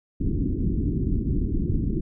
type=low-pass noise; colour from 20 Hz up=pink; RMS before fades=-24 dBFS; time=0.2-2.01 s; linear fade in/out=10 ms; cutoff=350 Hz; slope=48 dB/octave; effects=none